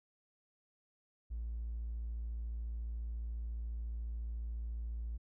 triangle tone, 57.1 Hz, A#1, 35 cents flat, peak -34 dBFS, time 1.3-5.18 s, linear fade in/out 20 ms, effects tanh soft clip ceiling -34 dBFS

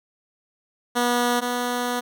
10% pulse tone pair in turn, 242.6 / 244.7 Hz, B3 / B3, -31 / -16 cents, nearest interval unison, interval 15 cents, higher second, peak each -11 / -15 dBFS, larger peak first, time 0.95-1.41 / 1.41-2.01 s, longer second, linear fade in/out 20 ms, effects none

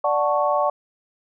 sine chord, D major seventh, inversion none, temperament equal, 587.3 / 740 / 880 / 1108.7 Hz, D5 / F#5 / A5 / C#6, 0 / 0 / 0 / 0 cents, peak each -21 / -24 / -25 / -23 dBFS, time 0.04-0.7 s, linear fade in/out 5 ms, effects none

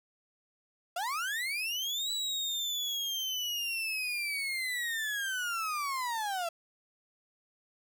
35% pulse linear two-way sweep, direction up then down, 659.3 to 3951 to 659.3 Hz, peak -30 dBFS, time 0.96-6.49 s, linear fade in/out 5 ms, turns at 2.11 s, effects none

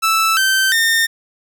sawtooth tone with pitch steps, 1318 / 1549.4 / 1821.4 Hz, E6 / G6 / A#6, -1 / -21 / -41 cents, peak -9 dBFS, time 0.02-1.07 s, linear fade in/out 20 ms, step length 350 ms, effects none

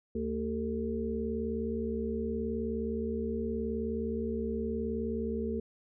harmonic tone with a mistuned harmonic, 75.1 Hz, D2, 39 cents sharp, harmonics 1 / 3 / 5 / 6, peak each -39 / -34 / -38 / -36 dBFS, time 0.15-5.6 s, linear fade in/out 5 ms, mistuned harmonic 5, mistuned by +72 cents, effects none

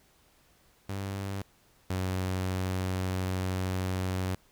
sawtooth tone pair in turn, 98 / 93.04 Hz, G2 / F#2, 0 / +10 cents, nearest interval minor second, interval 90 cents, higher first, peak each -29 / -25 dBFS, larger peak second, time 0.89-1.42 / 1.9-4.35 s, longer second, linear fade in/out 5 ms, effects pink hiss -64 dBFS RMS until 4.51 s

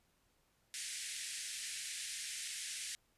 white band-pass noise, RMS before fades -44 dBFS, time 0.74-2.95 s, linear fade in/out 0 ms, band 1700 to 10000 Hz, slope 48 dB/octave, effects pink hiss -75 dBFS RMS until 3.17 s + resampled to 32000 Hz

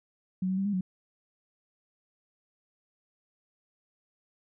sine tone with pitch steps, 185.8 / 188.4 / 194.7 / 204.2 / 185 Hz, F#3 / F#3 / G3 / G#3 / F#3, +7 / +32 / -12 / -29 / 0 cents, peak -26 dBFS, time 0.42-0.81 s, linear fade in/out 5 ms, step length 78 ms, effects none

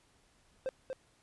triangle tone with echo, 523.3 Hz, C5, in tune, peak -30 dBFS, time 0.66-0.69 s, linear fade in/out 0 ms, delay 240 ms, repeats 1, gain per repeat -4 dB, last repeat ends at 0.93 s, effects pink hiss -68 dBFS RMS until 1.22 s + resampled to 24000 Hz

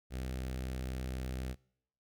sawtooth tone with notch filter, 64.1 Hz, C2, 35 cents flat, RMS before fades -39 dBFS, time 0.1-1.56 s, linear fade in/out 50 ms, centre 1000 Hz, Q 1.8, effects noise-tail reverb RT60 0.7 s tail -24 dB re dry

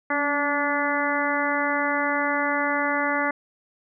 harmonic tone with a mistuned harmonic, 289 Hz, D4, 28 cents flat, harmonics 1 / 2 / 3 / 4 / 5 / 6 / 7, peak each -29 / -29 / -29 / -29 / -29 / -29 / -29 dBFS, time 0.1-3.31 s, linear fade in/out 5 ms, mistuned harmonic 1, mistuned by -33 cents, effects none

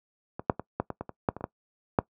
clicks, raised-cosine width 1 ms, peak -20 / -7 / -20 / -12 / -18 / -19 / -24 / -9 / -23 / -24 / -16 / -6 dBFS, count 12, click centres 0.395 / 0.498 / 0.596 / 0.8 / 0.903 / 1.01 / 1.093 / 1.288 / 1.366 / 1.409 / 1.441 / 1.988 s, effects noise-tail reverb RT60 0.1 s tail -20 dB re dry + high-pass 80 Hz 12 dB/octave

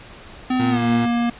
square tone with pitch glide, 255.1 to 236.6 Hz, C4 to A#3, -44 to +26 cents, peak -18 dBFS, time 0.5-1.3 s, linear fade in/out 5 ms, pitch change -130 cents, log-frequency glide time 0.7-0.79 s
20% pulse tone, 116.54 Hz, A#2, in tune, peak -17 dBFS, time 0.59-1.06 s, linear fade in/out 10 ms
effects pink hiss -41 dBFS RMS until 1.39 s + resampled to 8000 Hz

